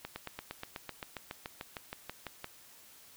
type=slowing click train; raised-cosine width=0.3 ms; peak=-23 dBFS; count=18; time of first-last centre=0.05-2.444 s; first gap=110 ms; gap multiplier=1.03; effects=white hiss -57 dBFS RMS until 3.16 s